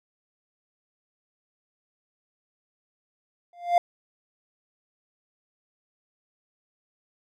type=tone with exponential growth; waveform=triangle; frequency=698 Hz; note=F5; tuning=1 cent flat; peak=-11 dBFS; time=3.53-3.78 s; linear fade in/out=2 ms; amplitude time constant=53 ms; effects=none